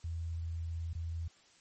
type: tone with dropouts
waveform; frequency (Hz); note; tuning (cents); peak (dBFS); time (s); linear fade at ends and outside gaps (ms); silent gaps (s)
sine; 83; E2; +12; -35; 0.04-1.28; 5; 0.932-0.951
effects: white hiss -64 dBFS RMS until 1.6 s + MP3 32 kbps